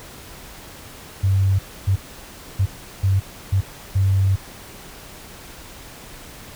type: tone bursts at uneven times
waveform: sine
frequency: 96.6 Hz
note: G2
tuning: 25 cents flat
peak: -14 dBFS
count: 6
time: 1.23-1.59 / 1.87-1.96 / 2.59-2.66 / 3.03-3.2 / 3.52-3.61 / 3.95-4.36 s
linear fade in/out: 10 ms
effects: pink hiss -40 dBFS RMS until 6.55 s